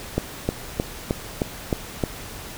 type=click train; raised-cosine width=2 ms; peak=-7 dBFS; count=7; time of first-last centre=0.18-2.038 s; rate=3.23 Hz; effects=pink hiss -37 dBFS RMS until 2.57 s